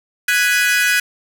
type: chord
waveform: 40% pulse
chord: G# minor seventh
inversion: third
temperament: equal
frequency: 1480 / 1661.2 / 1975.5 / 2489 Hz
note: F#6 / G#6 / B6 / D#7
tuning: 0 / 0 / 0 / 0 cents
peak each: -17 / -17 / -21 / -19 dBFS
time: 0.28-1 s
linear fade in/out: 5 ms
effects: none